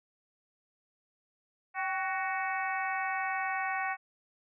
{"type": "harmonic tone with a mistuned harmonic", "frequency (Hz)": 372.4, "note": "F#4", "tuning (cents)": 11, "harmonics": [2, 3, 4, 5, 6, 7], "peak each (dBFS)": [-34, -38, -38, -37, -39, -45], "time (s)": [1.74, 3.97], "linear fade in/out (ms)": 50, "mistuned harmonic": 2, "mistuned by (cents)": 60, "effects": []}